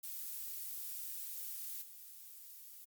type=noise with level steps; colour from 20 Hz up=violet; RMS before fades=-44 / -53 dBFS; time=0.03-2.85 s; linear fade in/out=10 ms; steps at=1.81 s; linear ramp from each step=20 ms; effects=Opus 48 kbps